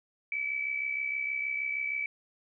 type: tone with amplitude modulation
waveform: sine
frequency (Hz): 2297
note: D7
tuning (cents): -39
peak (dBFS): -27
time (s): 0.32-2.06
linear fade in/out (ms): 2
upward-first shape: sine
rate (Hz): 66.4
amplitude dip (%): 60
effects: none